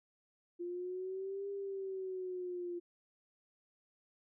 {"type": "exponential two-way sweep", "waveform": "sine", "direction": "up then down", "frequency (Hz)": [346.9, 400.7, 346.9], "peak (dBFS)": -38, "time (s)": [0.59, 2.8], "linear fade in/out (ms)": 20, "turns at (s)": 1.49, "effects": []}